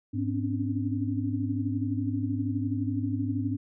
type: tone cluster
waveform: sine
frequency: 104 / 256.1 / 275 / 287.3 Hz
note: G#2 / C4 / C#4 / D4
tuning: +3 / -37 / -14 / -38 cents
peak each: -30 / -32 / -34 / -33 dBFS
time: 0.13-3.57 s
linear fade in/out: 20 ms
effects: none